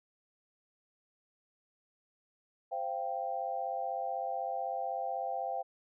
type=chord; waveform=sine; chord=C suspended fourth; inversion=none; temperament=equal with one note detuned; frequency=523.3 / 688 / 784 Hz; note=C5 / F5 / G5; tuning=0 / -26 / 0 cents; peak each=-40 / -37 / -36 dBFS; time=2.71-5.63 s; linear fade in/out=20 ms; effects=none